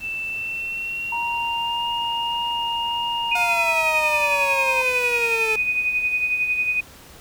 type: tone with pitch glide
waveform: sine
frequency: 2659 to 2833 Hz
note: E7 to F7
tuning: +14 to +24 cents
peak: -25 dBFS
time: 0-3.38 s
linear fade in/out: 50 ms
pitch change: +110 cents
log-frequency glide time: 0.27-1.92 s
type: tone with vibrato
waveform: sine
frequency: 938 Hz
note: A#5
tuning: 11 cents sharp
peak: -24 dBFS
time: 1.12-4.82 s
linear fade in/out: 5 ms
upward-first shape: sine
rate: 1.7 Hz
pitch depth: 8 cents each way
type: tone with tremolo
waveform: sine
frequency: 2489 Hz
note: D#7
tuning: in tune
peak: -17 dBFS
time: 3.31-6.81 s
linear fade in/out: 10 ms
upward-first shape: sine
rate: 11 Hz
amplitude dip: 50%
type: exponential sweep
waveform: sawtooth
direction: down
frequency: 716 to 435.3 Hz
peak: -20 dBFS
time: 3.35-5.56 s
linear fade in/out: 5 ms
effects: pink hiss -45 dBFS RMS until 7.2 s